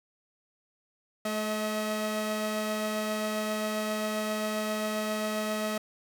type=tone pair together; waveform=sawtooth; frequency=215.5 / 639 Hz; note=A3 / D#5; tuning=-36 / +46 cents; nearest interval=octave + perfect fifth; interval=1882 cents; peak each=-28 dBFS; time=1.25-5.78 s; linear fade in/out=5 ms; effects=none